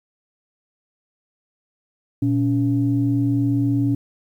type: tone pair together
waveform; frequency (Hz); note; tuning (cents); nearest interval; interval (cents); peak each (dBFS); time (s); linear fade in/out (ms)
sine; 118.61 / 282.1; A#2 / C#4; +30 / +30; octave + minor third; 1500; -19 / -18; 2.22-3.95; 5
effects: tanh soft clip ceiling -9 dBFS + 9-bit